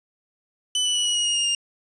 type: tone with pitch steps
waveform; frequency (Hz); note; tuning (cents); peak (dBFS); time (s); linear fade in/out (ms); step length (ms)
sawtooth; 3000 / 2972 / 2945 / 2918 / 2891 / 2865 / 2838 / 2812; F#7 / F#7 / F#7 / F#7 / F#7 / F7 / F7 / F7; +23 / +7 / -9 / -25 / -41 / +44 / +27 / +11; -17; 0.75-1.55; 2; 100
effects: resampled to 22050 Hz + 8-bit

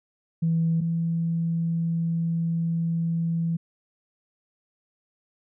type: tone pair in turn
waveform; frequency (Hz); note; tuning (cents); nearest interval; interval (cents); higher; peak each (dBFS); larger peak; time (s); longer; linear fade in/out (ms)
sine; 164.4 / 166.31; E3 / E3; -4 / +16; unison; 20; second; -19 / -22; first; 0.42-0.81 / 0.81-3.57; second; 10
effects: tanh soft clip ceiling -15 dBFS

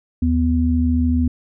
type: tone pair together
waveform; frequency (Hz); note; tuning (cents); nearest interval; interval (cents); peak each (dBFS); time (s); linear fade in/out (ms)
sine; 78 / 247.6; D#2 / B3; +5 / +5; octave + minor sixth; 2000; -17; 0.22-1.28; 5
effects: none

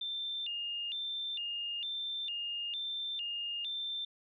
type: tone with vibrato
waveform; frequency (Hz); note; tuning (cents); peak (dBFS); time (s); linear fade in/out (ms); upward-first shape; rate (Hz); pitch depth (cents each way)
sine; 3177; G7; +23; -35; 0.01-4.05; 5; square; 1.1; 200
effects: none

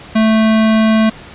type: tone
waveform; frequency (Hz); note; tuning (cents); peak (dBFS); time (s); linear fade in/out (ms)
square; 220; A3; 0; -9; 0.15-1.1; 10
effects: pink hiss -35 dBFS RMS until 1.34 s + resampled to 8000 Hz

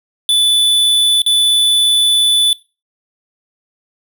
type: tone with dropouts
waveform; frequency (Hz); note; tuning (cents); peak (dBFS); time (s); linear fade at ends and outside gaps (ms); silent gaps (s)
square; 3483; A7; -18; -10; 0.29-2.53; 1; 1.219-1.263
effects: noise-tail reverb RT60 0.3 s tail -21 dB re dry

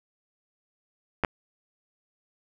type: clicks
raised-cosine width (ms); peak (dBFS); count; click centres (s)
0.5; -9; 2; 1.237 / 1.248
effects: none

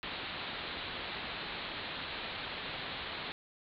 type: low-pass noise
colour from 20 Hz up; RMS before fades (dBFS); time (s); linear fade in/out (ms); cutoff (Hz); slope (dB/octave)
white; -41; 0.03-3.32; 0; 4200; 96
effects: none

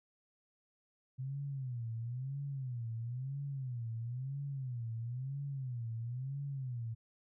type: tone with vibrato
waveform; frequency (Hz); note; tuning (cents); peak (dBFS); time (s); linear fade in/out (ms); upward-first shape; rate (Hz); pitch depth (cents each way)
sine; 126.7; B2; +45; -37; 1.18-6.95; 20; sine; 1; 190
effects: none

